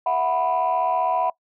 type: chord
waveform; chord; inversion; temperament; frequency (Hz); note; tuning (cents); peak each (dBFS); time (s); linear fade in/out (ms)
sine; E suspended second; none; equal with one note detuned; 659.3 / 734.5 / 987.8; E5 / F#5 / B5; 0 / -13 / 0; -24 / -21 / -22; 0.06-1.3; 5
effects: noise-tail reverb RT60 0.1 s tail -21 dB re dry + tanh soft clip ceiling -13 dBFS